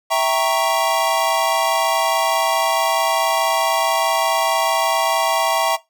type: chord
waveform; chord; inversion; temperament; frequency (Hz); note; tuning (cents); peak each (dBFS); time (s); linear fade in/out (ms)
square; E diminished seventh; none; equal; 659.3 / 784 / 932.3 / 1108.7; E5 / G5 / Bb5 / Db6; 0 / 0 / 0 / 0; -20 / -23 / -22 / -23; 0.1-5.77; 20
effects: noise-tail reverb RT60 0.2 s tail -19 dB re dry